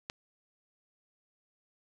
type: click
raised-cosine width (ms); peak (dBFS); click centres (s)
0.2; -19; 0.099
effects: none